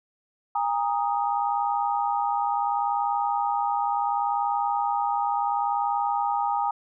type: chord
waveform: sine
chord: Ab suspended second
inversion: none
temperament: equal with one note detuned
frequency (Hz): 811.6 / 932.3 / 1244.5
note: Ab5 / Bb5 / Eb6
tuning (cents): -40 / 0 / 0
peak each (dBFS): -25 / -27 / -30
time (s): 0.55-6.71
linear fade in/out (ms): 5
effects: none